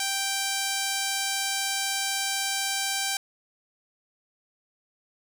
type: tone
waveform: 5% pulse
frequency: 784 Hz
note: G5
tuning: in tune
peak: -14 dBFS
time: 0-3.17 s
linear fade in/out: 2 ms
effects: none